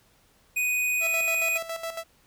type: tone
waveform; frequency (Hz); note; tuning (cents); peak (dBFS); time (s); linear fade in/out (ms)
square; 2488; D#7; -1; -24; 0.56-1.58; 10
type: tone with tremolo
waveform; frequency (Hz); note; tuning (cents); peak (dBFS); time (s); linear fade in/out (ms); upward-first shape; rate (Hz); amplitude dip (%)
sawtooth; 660; E5; +2; -26; 1-2.04; 50; square; 7.2; 65
effects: pink hiss -62 dBFS RMS until 2.26 s